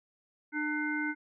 harmonic tone, 300 Hz, D4, 37 cents sharp, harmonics 1 / 3 / 5 / 7, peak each -33 / -42 / -34 / -37 dBFS, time 0.52-1.15 s, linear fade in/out 50 ms, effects none

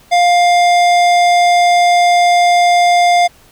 sine tone with hard clipping, 703 Hz, F5, 11 cents sharp, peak -9 dBFS, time 0.11-3.28 s, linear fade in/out 20 ms, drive 16 dB, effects pink hiss -46 dBFS RMS until 3.51 s

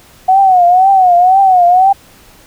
sine tone with vibrato, 740 Hz, F#5, in tune, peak -4 dBFS, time 0.28-1.93 s, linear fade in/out 10 ms, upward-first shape triangle, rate 2 Hz, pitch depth 120 cents each way, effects pink hiss -42 dBFS RMS until 2.46 s

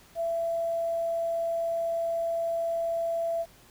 sine tone with quantisation, 669 Hz, E5, 25 cents sharp, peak -26 dBFS, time 0.15-3.46 s, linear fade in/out 50 ms, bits 9, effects pink hiss -56 dBFS RMS until 3.7 s

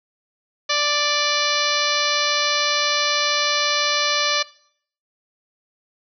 harmonic tone, 587.3 Hz, D5, in tune, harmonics 1 / 2 / 3 / 4 / 5 / 6 / 7 / 8 / 9 / 10, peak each -27 / -25 / -27 / -27 / -28 / -27 / -26 / -29 / -30 / -30 dBFS, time 0.69-4.43 s, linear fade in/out 10 ms, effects noise-tail reverb RT60 0.6 s tail -20 dB re dry

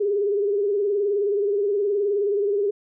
sine tone with vibrato, 406 Hz, G#4, 39 cents flat, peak -19 dBFS, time 0-2.71 s, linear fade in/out 10 ms, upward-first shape sine, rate 19 Hz, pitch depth 67 cents each way, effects none

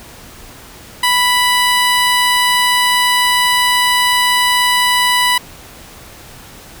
15% pulse tone, 987.8 Hz, B5, in tune, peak -4 dBFS, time 1.03-5.38 s, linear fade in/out 5 ms, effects pink hiss -37 dBFS RMS until 6.8 s

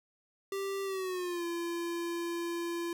square tone with pitch glide, 392 to 341.3 Hz, G4 to F4, 0 to -40 cents, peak -34 dBFS, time 0.52-2.93 s, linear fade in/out 2 ms, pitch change -240 cents, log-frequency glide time 0.84-1.45 s, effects none

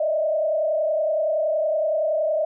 sine tone with frequency modulation, 622 Hz, D#5, 1 cent flat, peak -19 dBFS, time 0-2.45 s, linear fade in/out 5 ms, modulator 30.7 Hz, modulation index 1.1, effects none

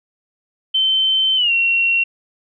sine tone with pitch glide, 3087 to 2734 Hz, G7 to F7, -27 to -37 cents, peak -13 dBFS, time 0.74-2.04 s, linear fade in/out 10 ms, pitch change -210 cents, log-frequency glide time 1.36-1.52 s, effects none

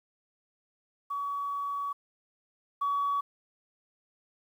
sine tone pair in turn, 1132 / 1132 Hz, C#6 / C#6, +36 / +36 cents, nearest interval unison, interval 0 cents, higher neither, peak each -30 / -25 dBFS, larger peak second, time 1.1-1.93 / 2.81-3.21 s, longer first, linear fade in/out 10 ms, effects tanh soft clip ceiling -22 dBFS + 10-bit

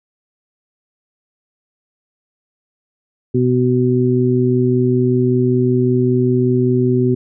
harmonic tone, 125.2 Hz, B2, 24 cents sharp, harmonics 1 / 2 / 3, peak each -16 / -16 / -16 dBFS, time 3.34-7.15 s, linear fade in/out 10 ms, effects none

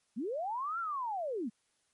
sine linear two-way sweep, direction up then down, 192.8 to 1400 to 192.8 Hz, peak -33 dBFS, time 0.16-1.5 s, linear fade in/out 20 ms, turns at 0.79 s, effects white hiss -75 dBFS RMS until 1.93 s + MP3 48 kbps

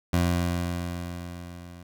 20% pulse tone with level ramp, 87.31 Hz, F2, in tune, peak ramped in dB -15 to -38 dBFS, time 0.13-1.83 s, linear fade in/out 5 ms, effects none

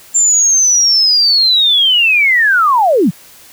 sine linear sweep, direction down, 7320 to 137.4 Hz, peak -7 dBFS, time 0.14-3.11 s, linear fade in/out 20 ms, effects white hiss -40 dBFS RMS until 3.52 s

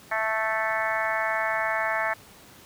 harmonic tone, 220 Hz, A3, in tune, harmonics 3 / 4 / 5 / 6 / 7 / 8 / 9 / 10, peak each -30 / -31 / -34 / -33 / -35 / -29 / -35 / -34 dBFS, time 0.11-2.14 s, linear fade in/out 10 ms, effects pink hiss -50 dBFS RMS until 2.65 s + high-pass 80 Hz 12 dB/octave

